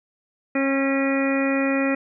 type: harmonic tone with a mistuned harmonic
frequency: 272 Hz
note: C#4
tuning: 33 cents flat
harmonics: 1 / 2 / 3 / 4 / 5 / 6 / 7 / 8 / 9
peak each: -21 / -25 / -36 / -38 / -32 / -38 / -29 / -40 / -30 dBFS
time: 0.55-1.95 s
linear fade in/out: 5 ms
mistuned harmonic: 7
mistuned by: +21 cents
effects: none